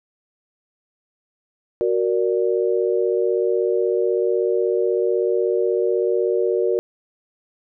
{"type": "chord", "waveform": "sine", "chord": "Gb augmented", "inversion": "none", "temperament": "equal", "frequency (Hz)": [370, 466.2, 587.3], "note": ["Gb4", "Bb4", "D5"], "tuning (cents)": [0, 0, 0], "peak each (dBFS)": [-20, -20, -26], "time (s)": [1.81, 6.79], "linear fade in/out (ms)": 0, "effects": []}